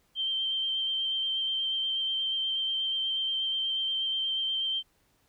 sine tone with vibrato, 3136 Hz, G7, in tune, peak -27 dBFS, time 0.15-4.83 s, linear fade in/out 50 ms, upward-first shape square, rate 8.3 Hz, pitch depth 10 cents each way, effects pink hiss -69 dBFS RMS until 5.28 s

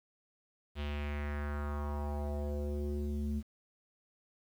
square tone with low-pass filter sweep, 73.1 Hz, D2, 7 cents flat, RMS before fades -36 dBFS, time 0.75-3.43 s, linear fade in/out 50 ms, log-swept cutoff 3300 to 220 Hz, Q 2.9, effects 10-bit

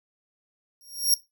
15% pulse tone with exponential growth, 5588 Hz, F8, in tune, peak -9 dBFS, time 0.81-1.14 s, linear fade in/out 1 ms, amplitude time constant 71 ms, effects noise-tail reverb RT60 0.2 s tail -18 dB re dry

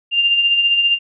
sine tone with tremolo, 2794 Hz, F7, in tune, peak -10 dBFS, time 0.11-0.99 s, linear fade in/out 50 ms, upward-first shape sine, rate 15 Hz, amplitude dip 45%, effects none

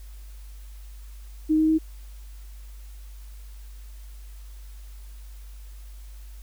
sine tone with pitch steps, 311.1 / 314 / 316.9 Hz, D#4 / D#4 / D#4, 0 / +16 / +32 cents, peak -17 dBFS, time 1.49-1.787 s, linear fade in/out 20 ms, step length 99 ms, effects added 50 Hz sine -39 dBFS peak until 6.42 s + white hiss -56 dBFS RMS until 6.42 s

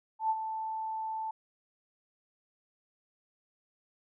sine tone with ADSR envelope, 881 Hz, A5, 2 cents sharp, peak -24 dBFS, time 0.19-1.31 s, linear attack 110 ms, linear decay 43 ms, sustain -9 dB, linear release 5 ms, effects none

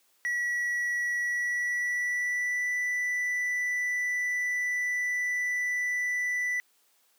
triangle tone with pitch glide, 1934 to 1978.1 Hz, B6 to B6, -37 to +2 cents, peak -25 dBFS, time 0.25-6.6 s, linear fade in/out 0 ms, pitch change +39 cents, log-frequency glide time 1.22-2.73 s, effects white hiss -67 dBFS RMS until 7.18 s + high-pass 300 Hz 12 dB/octave

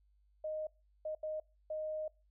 sine tone bursts at uneven times, 620 Hz, D#5, 6 cents flat, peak -36 dBFS, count 4, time 0.44-0.67 / 1.05-1.15 / 1.23-1.4 / 1.7-2.08 s, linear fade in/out 5 ms, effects noise-tail reverb RT60 0.3 s tail -25 dB re dry + added 50 Hz sine -67 dBFS peak until 2.3 s

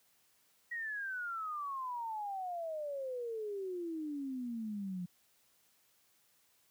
sine exponential sweep, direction down, 1918 to 174.61 Hz, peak -37 dBFS, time 0.71-5.06 s, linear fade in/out 10 ms, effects white hiss -71 dBFS RMS until 6.7 s + high-pass 60 Hz 12 dB/octave

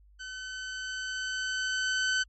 sawtooth tone with level ramp, 1520 Hz, F#6, 46 cents sharp, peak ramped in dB -35 to -21 dBFS, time 0.19-2.24 s, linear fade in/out 20 ms, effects added 50 Hz sine -55 dBFS peak until 2.28 s + MP3 32 kbps

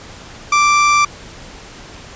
30% pulse tone, 1174.7 Hz, D6, in tune, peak -7 dBFS, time 0.52-1.05 s, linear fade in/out 5 ms, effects pink hiss -36 dBFS RMS until 2.15 s + resampled to 16000 Hz

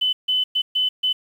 sine tone bursts at uneven times, 3019 Hz, F#7, 34 cents sharp, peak -17 dBFS, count 5, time 0.01-0.13 / 0.28-0.44 / 0.55-0.62 / 0.75-0.89 / 1.03-1.13 s, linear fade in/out 10 ms, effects 8-bit

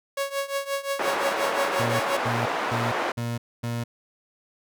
sawtooth tone with tremolo, 554.4 Hz, C#5, in tune, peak -19 dBFS, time 0.17-2.17 s, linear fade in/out 5 ms, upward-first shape triangle, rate 5.7 Hz, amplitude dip 90%
white band-pass noise, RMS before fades -27 dBFS, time 0.99-3.12 s, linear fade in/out 5 ms, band 400 to 1200 Hz, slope 12 dB/octave
30% pulse tone bursts, 118 Hz, A#2, 22 cents sharp, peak -24 dBFS, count 5, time 1.79-3.84 s, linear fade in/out 10 ms, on 210 ms, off 250 ms
effects none

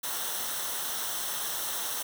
white noise with comb filter, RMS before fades -33 dBFS, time 0.03-2.03 s, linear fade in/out 10 ms, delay 0.42 ms, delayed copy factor -0.65, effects none

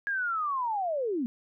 sine linear sweep, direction down, 1661.2 to 223 Hz, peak -27 dBFS, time 0.07-1.26 s, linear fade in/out 0 ms, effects none

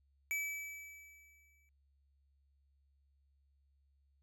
square tone with exponential decay, 2300 Hz, D7, 37 cents flat, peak -34 dBFS, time 0.31-1.69 s, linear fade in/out 0 ms, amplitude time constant 300 ms, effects added 69 Hz sine -70 dBFS peak until 4.22 s

